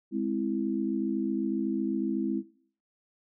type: chord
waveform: sine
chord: Ab augmented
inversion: none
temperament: equal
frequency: 207.7 / 261.6 / 329.6 Hz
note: Ab3 / C4 / E4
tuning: 0 / 0 / 0 cents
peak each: -31 dBFS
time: 0.11-2.43 s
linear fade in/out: 50 ms
effects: noise-tail reverb RT60 0.5 s tail -17 dB re dry